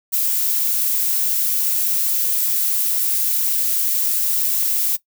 violet noise, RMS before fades -19 dBFS, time 0.12-4.97 s, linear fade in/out 20 ms, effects noise-tail reverb RT60 0.1 s tail -18 dB re dry

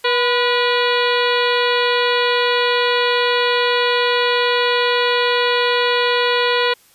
harmonic tone with a mistuned harmonic, 484.8 Hz, B4, 32 cents flat, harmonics 1 / 2 / 3 / 4 / 5 / 6 / 7 / 8 / 9, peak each -18 / -21 / -23 / -24 / -25 / -26 / -26 / -27 / -28 dBFS, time 0.04-6.74 s, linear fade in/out 10 ms, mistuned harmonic 2, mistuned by +51 cents, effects white hiss -52 dBFS RMS until 6.94 s + resampled to 32000 Hz

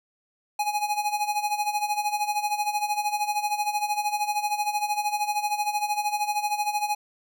square tone with tremolo, 834 Hz, G#5, 7 cents sharp, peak -22 dBFS, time 0.59-6.95 s, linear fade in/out 5 ms, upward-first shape sine, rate 13 Hz, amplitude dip 75%, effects none

